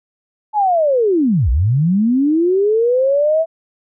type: linear two-way sweep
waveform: sine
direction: down then up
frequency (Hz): 870 to 55 to 660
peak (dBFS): -11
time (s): 0.53-3.46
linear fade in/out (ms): 50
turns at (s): 1.5
effects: none